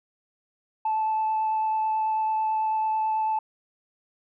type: tone with vibrato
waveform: sine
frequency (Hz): 873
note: A5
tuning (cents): -14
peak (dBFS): -21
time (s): 0.85-3.39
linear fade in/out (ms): 5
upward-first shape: sine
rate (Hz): 9.1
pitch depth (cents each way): 8
effects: tanh soft clip ceiling -19 dBFS